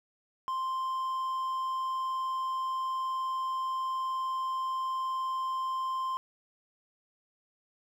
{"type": "tone", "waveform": "triangle", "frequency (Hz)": 1046.5, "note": "C6", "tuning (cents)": 0, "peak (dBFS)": -28, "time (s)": [0.48, 6.17], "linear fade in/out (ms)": 0, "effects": []}